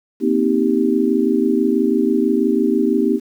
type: chord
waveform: sine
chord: C minor seventh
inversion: third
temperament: just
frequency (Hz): 235.5 / 261.6 / 314 / 392.4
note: Bb3 / C4 / Eb4 / G4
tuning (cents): +18 / 0 / +16 / +2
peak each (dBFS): -19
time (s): 0.2-3.2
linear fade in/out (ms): 50
effects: 8-bit